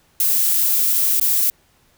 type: noise with dropouts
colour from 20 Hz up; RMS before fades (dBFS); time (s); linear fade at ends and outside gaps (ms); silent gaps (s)
violet; -17; 0.2-1.5; 1; 1.198-1.213
effects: pink hiss -58 dBFS RMS until 1.97 s